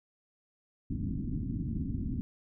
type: low-pass noise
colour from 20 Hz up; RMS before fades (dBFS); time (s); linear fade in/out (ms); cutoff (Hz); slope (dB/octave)
white; -34; 0.9-2.21; 0; 270; 48
effects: none